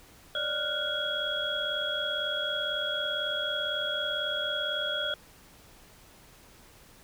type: tone cluster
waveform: sine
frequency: 566 / 604 / 1407 / 1491 / 3322 Hz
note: C#5 / D5 / F6 / F#6 / G#7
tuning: +36 / +48 / +12 / +13 / 0 cents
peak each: -40 / -36 / -35 / -37 / -31 dBFS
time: 0.35-5.14 s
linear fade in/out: 2 ms
effects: pink hiss -55 dBFS RMS until 7.03 s